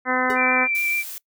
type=harmonic tone; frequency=254.7 Hz; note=C4; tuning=46 cents flat; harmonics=1 / 2 / 3 / 4 / 5 / 6 / 7 / 8; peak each=-27 / -27 / -27 / -27 / -27 / -27 / -27 / -27 dBFS; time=0.05-0.68 s; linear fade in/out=50 ms
type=tone with exponential decay; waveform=square; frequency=419.5 Hz; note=G#4; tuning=17 cents sharp; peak=-23 dBFS; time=0.3-0.42 s; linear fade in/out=0 ms; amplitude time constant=24 ms
type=tone with vibrato; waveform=sine; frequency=2349 Hz; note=D7; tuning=in tune; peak=-20 dBFS; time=0.35-1.04 s; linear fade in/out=50 ms; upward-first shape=sine; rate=7 Hz; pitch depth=13 cents each way
type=noise; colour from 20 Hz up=blue; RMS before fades=-34 dBFS; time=0.75-1.18 s; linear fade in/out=0 ms
effects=noise-tail reverb RT60 0.1 s tail -23 dB re dry